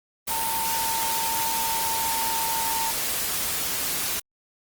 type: tone in noise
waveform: sine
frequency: 906 Hz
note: A#5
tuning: 50 cents flat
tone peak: -27 dBFS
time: 0.3-2.91 s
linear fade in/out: 10 ms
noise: white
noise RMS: -27 dBFS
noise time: 0.27-4.2 s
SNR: -3 dB
effects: Opus 24 kbps